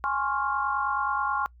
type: chord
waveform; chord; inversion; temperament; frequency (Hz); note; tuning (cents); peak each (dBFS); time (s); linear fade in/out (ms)
sine; Db major seventh; second; equal with one note detuned; 830.6 / 1059.3 / 1108.7 / 1396.9; Ab5 / C6 / Db6 / F6; 0 / +21 / 0 / 0; -30; 0.04-1.46; 0
effects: noise-tail reverb RT60 0.1 s tail -24 dB re dry + added 60 Hz sine -50 dBFS peak until 1.6 s